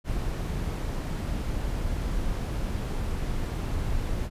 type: noise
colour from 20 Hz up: brown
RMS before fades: -29 dBFS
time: 0.04-4.3 s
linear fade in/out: 50 ms
effects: resampled to 32000 Hz